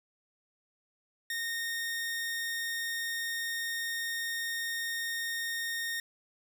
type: tone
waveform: sawtooth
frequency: 1845 Hz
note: A#6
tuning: 18 cents flat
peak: -29 dBFS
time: 1.3-6 s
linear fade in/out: 2 ms
effects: none